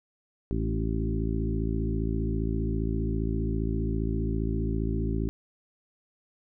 harmonic tone with a mistuned harmonic, 55 Hz, A1, in tune, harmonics 1 / 2 / 3 / 4 / 5 / 6 / 7, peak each -29 / -32 / -34 / -35 / -36 / -37 / -37 dBFS, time 0.51-5.29 s, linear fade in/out 0 ms, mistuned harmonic 5, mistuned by +16 cents, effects none

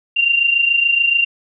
sine tone pair together, 2751 / 2778 Hz, F7 / F7, -27 / -10 cents, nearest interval unison, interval 17 cents, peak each -19 / -13 dBFS, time 0.16-1.25 s, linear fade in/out 10 ms, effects none

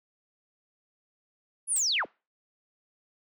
sine linear sweep, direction down, 10750 to 82.41 Hz, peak -24 dBFS, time 1.67-2.06 s, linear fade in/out 50 ms
blue noise with exponential decay, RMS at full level -34 dBFS, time 1.76-1.91 s, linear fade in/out 0 ms, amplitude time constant 32 ms
effects noise-tail reverb RT60 0.3 s tail -26 dB re dry

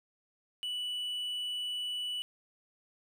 triangle tone, 2960 Hz, F#7, in tune, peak -32 dBFS, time 0.63-2.22 s, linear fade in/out 0 ms, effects none

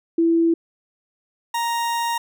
sine / 40% pulse tone pair in turn, 332.4 / 934.2 Hz, E4 / A#5, +15 / +3 cents, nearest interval octave + tritone, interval 1788 cents, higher second, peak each -14 / -20 dBFS, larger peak first, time 0.18-0.54 / 1.54-2.18 s, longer second, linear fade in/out 5 ms, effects none

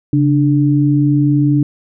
sine tone pair together, 138.91 / 294.7 Hz, C#3 / D4, +4 / +6 cents, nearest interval octave + minor second, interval 1302 cents, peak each -12 dBFS, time 0.13-1.63 s, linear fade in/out 2 ms, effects none

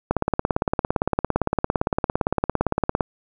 click train, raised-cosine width 1 ms, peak -5 dBFS, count 52, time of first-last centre 0.11-3.008 s, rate 17.6 Hz, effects none

